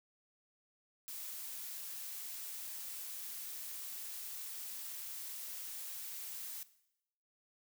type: noise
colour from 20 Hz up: blue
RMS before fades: -45 dBFS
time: 1.08-6.63 s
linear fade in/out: 0 ms
effects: noise-tail reverb RT60 0.8 s tail -17 dB re dry